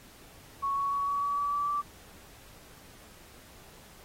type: tone with pitch steps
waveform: sine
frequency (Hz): 1108.7 / 1116.4 / 1124.2 / 1132 / 1139.9 / 1147.8 / 1155.8 / 1163.8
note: C#6 / C#6 / C#6 / C#6 / C#6 / D6 / D6 / D6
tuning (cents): 0 / +12 / +24 / +36 / +48 / -40 / -28 / -16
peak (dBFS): -27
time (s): 0.62-1.82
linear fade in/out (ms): 20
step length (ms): 150
effects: pink hiss -54 dBFS RMS until 4.04 s + AAC 48 kbps